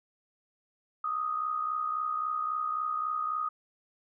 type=tone with amplitude modulation; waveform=sine; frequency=1244.5 Hz; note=D#6; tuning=in tune; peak=-26 dBFS; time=1.04-3.49 s; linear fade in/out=5 ms; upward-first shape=sine; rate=63.7 Hz; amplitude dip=60%; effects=none